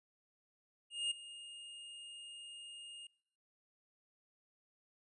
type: tone with ADSR envelope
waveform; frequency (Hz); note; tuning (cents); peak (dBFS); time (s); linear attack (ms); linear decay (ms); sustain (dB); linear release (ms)
square; 2838; F7; +27; -33; 0.9-3.07; 210; 9; -16; 4
effects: noise-tail reverb RT60 0.7 s tail -26 dB re dry + resampled to 24000 Hz